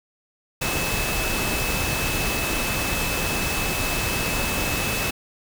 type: tone in noise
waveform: sine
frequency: 2600 Hz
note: E7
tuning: 24 cents flat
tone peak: -29 dBFS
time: 0.61-5.11 s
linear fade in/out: 10 ms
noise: pink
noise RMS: -25 dBFS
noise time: 0.61-5.11 s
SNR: -7 dB
effects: none